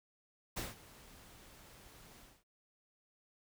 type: noise with ADSR envelope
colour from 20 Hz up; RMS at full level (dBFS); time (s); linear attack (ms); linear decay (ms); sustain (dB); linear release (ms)
pink; -39; 0.56-2.44; 15; 170; -19; 230
effects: none